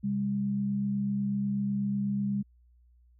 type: tone pair together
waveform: sine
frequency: 133.4 / 201.5 Hz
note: C3 / G3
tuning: +34 / +48 cents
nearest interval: perfect fifth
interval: 714 cents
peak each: -36 / -27 dBFS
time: 0.03-2.43 s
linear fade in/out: 20 ms
effects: added 60 Hz sine -58 dBFS peak until 3.19 s